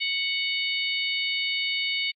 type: harmonic tone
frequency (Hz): 740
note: F#5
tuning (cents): 0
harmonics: 3 / 4 / 5 / 6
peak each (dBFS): -28 / -30 / -32 / -34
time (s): 0-2.12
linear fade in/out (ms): 20
effects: AAC 48 kbps